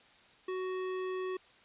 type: tone with hard clipping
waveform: sine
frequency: 371.9 Hz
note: F#4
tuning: 9 cents sharp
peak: -36 dBFS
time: 0.48-1.37 s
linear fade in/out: 5 ms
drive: 16 dB
effects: white hiss -61 dBFS RMS until 1.64 s + resampled to 8000 Hz